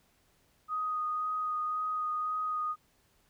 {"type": "tone with vibrato", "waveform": "sine", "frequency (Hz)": 1244.5, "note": "D#6", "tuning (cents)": 0, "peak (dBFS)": -30, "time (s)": [0.68, 2.76], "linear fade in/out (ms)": 50, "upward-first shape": "sine", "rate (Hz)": 1.9, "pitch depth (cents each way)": 12, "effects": ["pink hiss -69 dBFS RMS until 3.29 s"]}